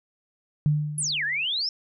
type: tone with exponential decay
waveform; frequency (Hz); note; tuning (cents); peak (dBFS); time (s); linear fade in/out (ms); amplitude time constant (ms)
sine; 149.7; D3; +33; -16; 0.66-1.45; 0; 170
type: exponential two-way sweep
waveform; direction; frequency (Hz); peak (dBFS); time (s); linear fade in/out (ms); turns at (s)
sine; down then up; 11010 to 1617 to 5490; -24; 0.98-1.69; 2; 1.24
effects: none